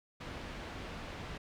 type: low-pass noise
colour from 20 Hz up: pink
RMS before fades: -44 dBFS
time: 0.2-1.38 s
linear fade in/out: 10 ms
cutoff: 3300 Hz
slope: 12 dB/octave
effects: none